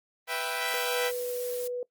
10% pulse chord, E minor, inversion second, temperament equal, 493.9 / 659.3 / 784 Hz, B4 / E5 / G5, 0 / 0 / 0 cents, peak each -25 dBFS, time 0.27-1.12 s, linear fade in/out 50 ms
blue noise, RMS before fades -40 dBFS, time 0.67-1.68 s, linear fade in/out 10 ms
sine tone, 491.8 Hz, B4, 7 cents flat, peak -30 dBFS, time 0.74-1.83 s, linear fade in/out 2 ms
effects noise-tail reverb RT60 0.1 s tail -21 dB re dry + Opus 32 kbps

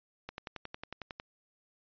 click train, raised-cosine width 0.3 ms, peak -24 dBFS, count 11, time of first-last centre 0.29-1.199 s, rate 11 Hz, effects resampled to 11025 Hz

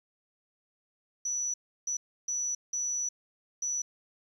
sine tone bursts at uneven times, 5920 Hz, F#8, in tune, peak -29 dBFS, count 5, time 1.25-1.54 / 1.87-1.97 / 2.28-2.55 / 2.73-3.09 / 3.62-3.82 s, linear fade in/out 5 ms, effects 10-bit

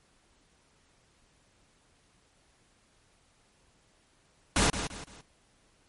pink noise with echo, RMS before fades -24 dBFS, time 4.56-4.7 s, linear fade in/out 2 ms, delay 170 ms, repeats 3, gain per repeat -9 dB, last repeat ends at 5.21 s, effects pink hiss -66 dBFS RMS until 5.88 s + MP3 48 kbps

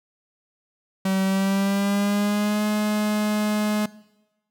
45% pulse tone with pitch glide, 191.4 to 211.1 Hz, G3 to G#3, -41 to +29 cents, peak -20 dBFS, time 1.05-3.86 s, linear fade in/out 5 ms, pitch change +170 cents, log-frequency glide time 1.23-2.64 s, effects noise-tail reverb RT60 1.0 s tail -20 dB re dry

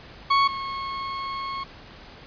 40% pulse tone pair in turn, 1108.7 / 1092.2 Hz, C#6 / C#6, 0 / -26 cents, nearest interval unison, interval 26 cents, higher first, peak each -16 / -28 dBFS, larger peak first, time 0.3-0.48 / 0.48-1.64 s, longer second, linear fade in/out 10 ms, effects pink hiss -45 dBFS RMS until 2.26 s + resampled to 11025 Hz

